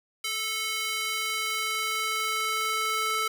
square tone with high-pass filter sweep, 437.8 Hz, A4, 9 cents flat, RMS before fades -29 dBFS, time 0.24-3.28 s, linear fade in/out 5 ms, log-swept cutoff 2500 to 1200 Hz, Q 1.2, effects none

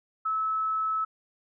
sine tone, 1300 Hz, E6, 24 cents flat, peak -25 dBFS, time 0.25-1.05 s, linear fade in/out 10 ms, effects none

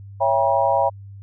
sine chord, C# diminished seventh, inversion none, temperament just, 554.4 / 665.2 / 798.3 / 957.9 Hz, C#5 / E5 / G5 / Bb5, 0 / +16 / +31 / +47 cents, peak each -21 dBFS, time 0.2-0.9 s, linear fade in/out 20 ms, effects added 99 Hz sine -36 dBFS peak until 1.22 s

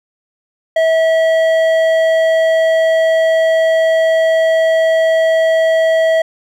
triangle tone with hard clipping, 648 Hz, E5, 30 cents flat, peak -11 dBFS, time 0.76-6.22 s, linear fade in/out 5 ms, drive 12 dB, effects none

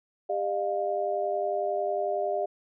sine tone cluster, 399.6 / 609 / 700 Hz, G4 / D#5 / F5, +33 / -37 / +4 cents, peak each -32 / -29 / -30 dBFS, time 0.29-2.46 s, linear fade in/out 10 ms, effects none

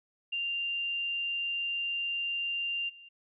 sine tone with level steps, 2787 Hz, F7, 4 cents flat, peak -30 / -49 dBFS, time 0.32-3.09 s, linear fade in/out 10 ms, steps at 2.88 s, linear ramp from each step 20 ms, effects none

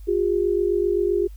sine tone pair together, 355.7 / 403.4 Hz, F4 / G4, +32 / +50 cents, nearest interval major second, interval 218 cents, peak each -21 dBFS, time 0.07-1.28 s, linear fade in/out 20 ms, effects added 50 Hz sine -36 dBFS peak until 1.36 s + white hiss -60 dBFS RMS until 1.36 s

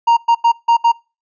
triangle tone bursts at uneven times, 932.3 Hz, A#5, in tune, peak -6 dBFS, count 5, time 0.07-0.17 / 0.28-0.35 / 0.44-0.52 / 0.68-0.77 / 0.84-0.92 s, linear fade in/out 10 ms, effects noise-tail reverb RT60 0.3 s tail -25 dB re dry + resampled to 16000 Hz

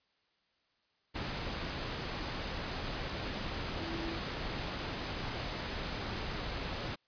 sine tone in noise, 330.9 Hz, E4, 7 cents sharp, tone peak -40 dBFS, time 3.8-4.19 s, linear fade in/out 20 ms, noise pink, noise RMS -38 dBFS, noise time 1.14-6.96 s, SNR -5 dB, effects white hiss -75 dBFS RMS until 7.07 s + resampled to 11025 Hz

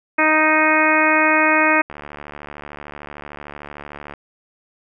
harmonic tone, 311.1 Hz, D#4, in tune, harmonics 1 / 2 / 3 / 4 / 5 / 6 / 7 / 8, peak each -21 / -21 / -21 / -21 / -21 / -21 / -21 / -21 dBFS, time 0.18-1.82 s, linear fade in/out 10 ms
click train, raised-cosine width 0.5 ms, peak -18 dBFS, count 165, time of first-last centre 1.9-4.137 s, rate 73.3 Hz
effects none

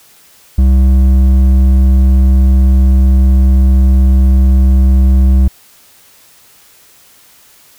sine tone with hard clipping, 65.41 Hz, C2, in tune, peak -6 dBFS, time 0.58-5.48 s, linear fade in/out 5 ms, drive 7 dB, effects white hiss -44 dBFS RMS until 7.78 s

